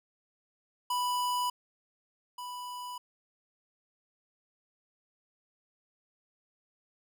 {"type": "tone pair in turn", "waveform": "square", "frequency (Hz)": [987.8, 987.8], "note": ["B5", "B5"], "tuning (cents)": [0, 0], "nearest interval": "unison", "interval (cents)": 0, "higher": "neither", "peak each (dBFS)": [-29, -39], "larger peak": "first", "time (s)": [[0.9, 1.5], [2.38, 2.98]], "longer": "neither", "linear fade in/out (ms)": 5, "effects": []}